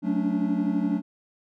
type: chord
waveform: triangle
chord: D major seventh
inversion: first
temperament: equal with one note detuned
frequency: 185 / 220 / 281.7 / 293.7 Hz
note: F#3 / A3 / C#4 / D4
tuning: 0 / 0 / +28 / 0 cents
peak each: -26 dBFS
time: 0.02-1.02 s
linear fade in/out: 50 ms
effects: none